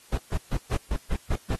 brown noise bursts, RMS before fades -25 dBFS, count 8, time 0.12-1.556 s, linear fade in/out 5 ms, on 57 ms, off 140 ms, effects white hiss -54 dBFS RMS until 1.59 s + AAC 32 kbps

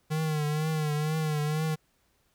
square tone with vibrato, 153.5 Hz, D#3, 23 cents flat, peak -27 dBFS, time 0.1-1.76 s, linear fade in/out 20 ms, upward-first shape triangle, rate 2.1 Hz, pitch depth 64 cents each way, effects pink hiss -70 dBFS RMS until 2.34 s

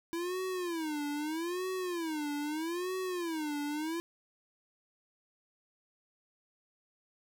square tone with vibrato, 329.7 Hz, E4, in tune, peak -34 dBFS, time 0.13-4 s, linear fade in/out 0 ms, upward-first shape sine, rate 0.79 Hz, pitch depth 220 cents each way, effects none

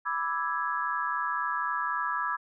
sine chord, E dominant seventh, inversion second, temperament equal, 987.8 / 1174.7 / 1318.5 / 1661.2 Hz, B5 / D6 / E6 / G#6, 0 / 0 / 0 / 0 cents, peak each -33 dBFS, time 0.05-2.37 s, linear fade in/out 20 ms, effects none

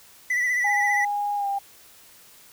triangle tone with vibrato, 1975.5 Hz, B6, in tune, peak -19 dBFS, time 0.3-1.05 s, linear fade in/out 5 ms, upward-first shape sine, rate 15 Hz, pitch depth 41 cents each way
sine tone with pitch glide, 820 to 797.1 Hz, G#5 to G5, -22 to +29 cents, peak -23 dBFS, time 0.64-1.59 s, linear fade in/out 10 ms, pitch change -49 cents, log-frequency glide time 1.36-1.47 s
effects white hiss -51 dBFS RMS until 2.52 s

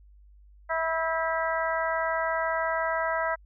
harmonic tone with a mistuned harmonic, 325.9 Hz, E4, 20 cents flat, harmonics 2 / 3 / 4 / 5 / 6, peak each -29 / -31 / -32 / -33 / -34 dBFS, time 0.69-3.36 s, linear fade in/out 20 ms, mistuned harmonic 5, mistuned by -26 cents, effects added 50 Hz sine -51 dBFS peak until 3.45 s

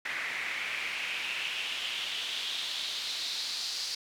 pink noise with band-pass filter sweep, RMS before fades -35 dBFS, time 0.05-3.95 s, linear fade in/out 5 ms, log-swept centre 2000 to 4700 Hz, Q 3.7, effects none

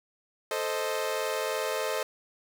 sawtooth chord, A diminished, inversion none, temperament equal, 440 / 523.3 / 622.3 Hz, A4 / C5 / Eb5, 0 / 0 / 0 cents, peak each -29 dBFS, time 0.51-2.03 s, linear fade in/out 2 ms, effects none

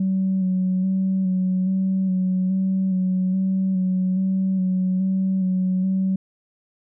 sine tone with vibrato, 187.7 Hz, F#3, 25 cents sharp, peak -17 dBFS, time 0-6.16 s, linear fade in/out 5 ms, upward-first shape square, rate 1.2 Hz, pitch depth 21 cents each way, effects tanh soft clip ceiling -14 dBFS

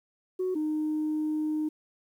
sine tone pair in turn, 370 / 307.4 Hz, F#4 / D#4, 0 / -21 cents, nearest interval minor third, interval 321 cents, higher first, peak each -25 / -25 dBFS, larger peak neither, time 0.39-0.55 / 0.55-1.69 s, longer second, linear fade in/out 10 ms, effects tanh soft clip ceiling -23 dBFS + 10-bit

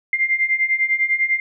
sine beating tone pair, 2093 / 2103 Hz, C7 / C7, 0 / +8 cents, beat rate 10 Hz, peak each -21 / -18 dBFS, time 0.13-1.4 s, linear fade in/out 2 ms, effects none

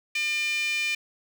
5% pulse tone with high-pass filter, 600 Hz, D5, 37 cents sharp, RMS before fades -27 dBFS, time 0.15-0.95 s, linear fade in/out 5 ms, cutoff 2300 Hz, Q 9.1, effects none

